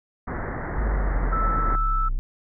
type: low-pass noise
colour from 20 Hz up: pink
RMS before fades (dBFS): -30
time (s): 0.27-1.76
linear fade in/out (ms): 10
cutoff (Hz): 2000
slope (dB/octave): 96
type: exponential sweep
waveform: triangle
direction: down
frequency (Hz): 52.9 to 30.48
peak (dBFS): -19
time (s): 0.76-2.19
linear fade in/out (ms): 0
type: tone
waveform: sine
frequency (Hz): 1318.5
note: E6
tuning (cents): 0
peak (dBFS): -23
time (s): 1.32-2.09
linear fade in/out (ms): 10
effects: none